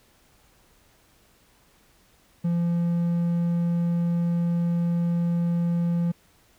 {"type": "tone", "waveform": "triangle", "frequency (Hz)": 171.3, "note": "F3", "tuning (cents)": -33, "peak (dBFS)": -19, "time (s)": [2.44, 6.12], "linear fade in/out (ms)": 10, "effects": ["pink hiss -60 dBFS RMS until 6.58 s"]}